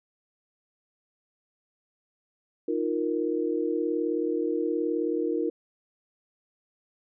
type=chord; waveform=sine; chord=Eb suspended second; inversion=none; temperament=just; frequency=311.1 / 350 / 466.7 Hz; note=Eb4 / F4 / Bb4; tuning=0 / +4 / +2 cents; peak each=-29 / -29 / -29 dBFS; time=2.68-5.5 s; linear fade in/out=5 ms; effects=none